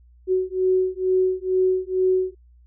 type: beating tone pair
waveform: sine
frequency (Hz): 371.3 / 373.5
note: F#4 / F#4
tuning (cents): +6 / +16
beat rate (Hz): 2.2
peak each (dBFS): -21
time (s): 0.27-2.35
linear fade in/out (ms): 50
effects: added 60 Hz sine -49 dBFS peak until 2.66 s